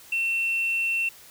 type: tone with tanh clipping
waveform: triangle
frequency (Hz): 2700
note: E7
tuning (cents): +41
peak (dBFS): -23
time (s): 0.12-1.09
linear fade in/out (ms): 5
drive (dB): 6
effects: white hiss -49 dBFS RMS until 1.3 s